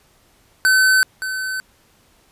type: tone with echo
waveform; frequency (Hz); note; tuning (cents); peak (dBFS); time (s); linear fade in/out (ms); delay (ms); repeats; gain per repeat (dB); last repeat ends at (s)
square; 1524; G6; -49; -12; 0.65-1.03; 0; 570; 1; -11; 1.6
effects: pink hiss -56 dBFS RMS until 2.31 s + resampled to 32000 Hz